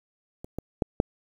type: clicks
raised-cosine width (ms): 2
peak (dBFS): -25 / -18 / -9 / -6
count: 4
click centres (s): 0.445 / 0.586 / 0.822 / 1.001
effects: 8-bit